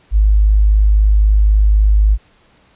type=tone; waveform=sine; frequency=51.91 Hz; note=G#1; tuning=in tune; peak=-7 dBFS; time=0.11-2.18 s; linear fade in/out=50 ms; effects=pink hiss -52 dBFS RMS until 2.75 s + resampled to 8000 Hz